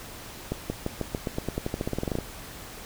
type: accelerating click train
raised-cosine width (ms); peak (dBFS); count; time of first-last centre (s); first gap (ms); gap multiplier
2; -14; 20; 0.52-2.187; 180; 0.91
effects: pink hiss -42 dBFS RMS until 2.85 s